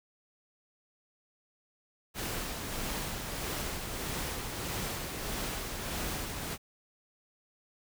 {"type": "noise with tremolo", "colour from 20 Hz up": "pink", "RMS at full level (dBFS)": -35, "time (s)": [2.14, 6.58], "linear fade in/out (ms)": 50, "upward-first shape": "sine", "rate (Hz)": 1.6, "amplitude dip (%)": 35, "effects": []}